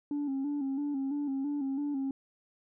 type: tone with vibrato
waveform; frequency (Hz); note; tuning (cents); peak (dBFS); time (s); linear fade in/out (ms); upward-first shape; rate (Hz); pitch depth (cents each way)
sine; 280; C#4; +18; -28; 0.11-2.11; 2; square; 3; 61
effects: tanh soft clip ceiling -28 dBFS